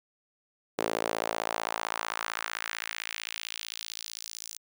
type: tone with high-pass filter sweep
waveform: sawtooth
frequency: 55.6 Hz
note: A1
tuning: 19 cents sharp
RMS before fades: -35 dBFS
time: 0.78-4.58 s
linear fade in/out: 10 ms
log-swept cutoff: 420 to 6400 Hz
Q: 1.6
effects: none